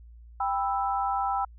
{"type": "chord", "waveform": "sine", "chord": "E minor", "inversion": "first", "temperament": "just", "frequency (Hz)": [791.1, 988.9, 1318.5], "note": ["G5", "B5", "E6"], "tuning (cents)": [16, 2, 0], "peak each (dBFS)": [-27, -31, -31], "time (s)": [0.4, 1.45], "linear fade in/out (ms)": 5, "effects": ["added 58 Hz sine -46 dBFS peak until 1.58 s"]}